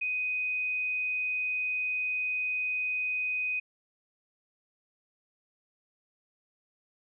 sine tone, 2500 Hz, D#7, 8 cents sharp, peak -28 dBFS, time 0.01-3.6 s, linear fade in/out 10 ms, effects none

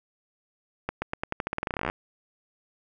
accelerating click train, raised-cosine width 0.5 ms, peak -13 dBFS, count 22, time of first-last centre 0.89-1.899 s, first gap 130 ms, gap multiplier 0.88, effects none

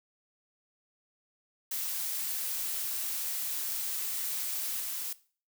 blue noise with level steps, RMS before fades -34 / -36 dBFS, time 1.71-5.13 s, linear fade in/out 5 ms, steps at 4.79 s, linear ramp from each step 20 ms, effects noise-tail reverb RT60 0.4 s tail -18 dB re dry

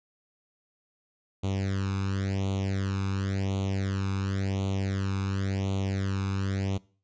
sawtooth tone with flanger, 97 Hz, G2, 18 cents flat, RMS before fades -29 dBFS, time 1.43-6.78 s, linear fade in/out 10 ms, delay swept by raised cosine 0.29 to 0.8 ms, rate 0.93 Hz, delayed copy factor +0.9, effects noise-tail reverb RT60 0.4 s tail -21 dB re dry + resampled to 16000 Hz

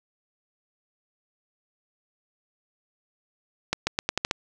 accelerating click train, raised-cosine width 0.2 ms, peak -6 dBFS, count 7, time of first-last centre 3.73-4.311 s, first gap 140 ms, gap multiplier 0.85, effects none

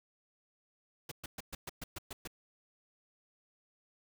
pink noise bursts, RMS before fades -42 dBFS, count 9, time 1.09-2.275 s, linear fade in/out 5 ms, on 25 ms, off 120 ms, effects none

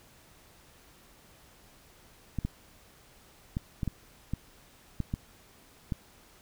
clicks, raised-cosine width 5 ms, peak -18 dBFS, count 9, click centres 2.387 / 2.45 / 3.569 / 3.832 / 3.877 / 4.336 / 5.003 / 5.139 / 5.922 s, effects pink hiss -58 dBFS RMS until 6.41 s

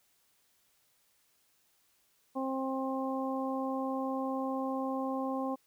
harmonic tone, 265.1 Hz, C4, 23 cents sharp, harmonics 1 / 2 / 3 / 4, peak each -34 / -37 / -39 / -40 dBFS, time 2.35-5.56 s, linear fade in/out 20 ms, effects white hiss -71 dBFS RMS until 5.66 s

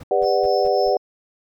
brown noise bursts, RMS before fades -38 dBFS, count 5, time 0-0.895 s, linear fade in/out 5 ms, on 35 ms, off 180 ms
sine chord, G major seventh, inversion none, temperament equal with one note detuned, 400 / 493.9 / 587.3 / 740 Hz, G4 / B4 / D5 / F#5, +35 / 0 / 0 / 0 cents, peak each -21 dBFS, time 0.11-0.97 s, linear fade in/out 2 ms
triangle tone with tremolo, 5274 Hz, E8, in tune, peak -29 dBFS, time 0.22-0.98 s, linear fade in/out 50 ms, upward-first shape sine, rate 3.7 Hz, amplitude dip 55%
effects none

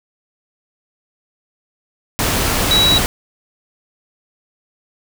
sine tone in noise, 3900 Hz, B7, 23 cents flat, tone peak -11 dBFS, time 2.71-2.98 s, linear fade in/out 0 ms, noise pink, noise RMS -17 dBFS, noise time 2.19-3.06 s, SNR +3 dB, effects none

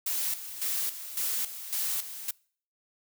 blue noise with tremolo, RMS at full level -30 dBFS, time 0.06-2.31 s, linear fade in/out 5 ms, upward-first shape square, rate 1.8 Hz, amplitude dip 70%, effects noise-tail reverb RT60 0.5 s tail -25 dB re dry

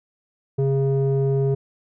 square tone with low-pass filter, 136.3 Hz, C#3, 29 cents flat, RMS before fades -20 dBFS, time 0.58-1.55 s, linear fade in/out 10 ms, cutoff 440 Hz, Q 2.3, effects none

